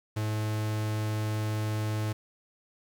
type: tone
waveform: 45% pulse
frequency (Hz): 107.4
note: A2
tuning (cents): -41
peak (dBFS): -28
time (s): 0.16-2.13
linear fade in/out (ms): 10
effects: 9-bit